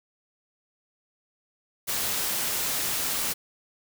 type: noise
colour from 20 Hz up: white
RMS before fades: -28 dBFS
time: 1.87-3.34 s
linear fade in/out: 20 ms
effects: none